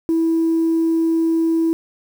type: tone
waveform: sine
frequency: 327.7 Hz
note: E4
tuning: 10 cents flat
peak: -13 dBFS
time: 0.09-1.73 s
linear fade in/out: 0 ms
effects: tanh soft clip ceiling -11 dBFS + 7-bit